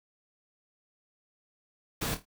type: noise with echo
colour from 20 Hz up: pink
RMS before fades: -32 dBFS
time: 2.01-2.15 s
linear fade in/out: 10 ms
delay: 26 ms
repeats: 4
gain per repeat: -9 dB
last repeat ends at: 2.254 s
effects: none